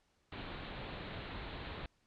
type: low-pass noise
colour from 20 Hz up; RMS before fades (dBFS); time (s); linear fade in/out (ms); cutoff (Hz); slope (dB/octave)
pink; -45; 0.32-1.86; 2; 4200; 96
effects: pink hiss -75 dBFS RMS until 2.06 s + low-pass 7000 Hz 12 dB/octave